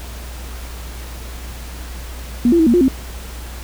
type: tone with pitch steps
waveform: sine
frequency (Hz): 240.8 / 339.8 / 321.8 / 235.1 / 353.1 / 263.2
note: B3 / F4 / E4 / A#3 / F4 / C4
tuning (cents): -44 / -47 / -42 / +15 / +19 / +10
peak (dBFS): -9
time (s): 2.45-2.882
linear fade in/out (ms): 2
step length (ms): 72
effects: added 60 Hz sine -29 dBFS peak until 3.63 s + pink hiss -36 dBFS RMS until 3.63 s